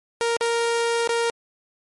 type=tone with dropouts; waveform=sawtooth; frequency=466.2 Hz; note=A#4; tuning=in tune; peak=-16 dBFS; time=0.21-1.3 s; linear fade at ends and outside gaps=0 ms; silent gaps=0.367-0.409 / 1.074-1.092 s; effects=MP3 48 kbps